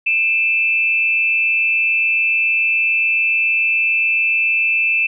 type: tone pair together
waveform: sine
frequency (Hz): 2410 / 2637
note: D7 / E7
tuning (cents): +44 / 0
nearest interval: major second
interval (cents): 156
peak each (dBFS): -21 / -14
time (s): 0.06-5.07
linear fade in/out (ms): 10
effects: none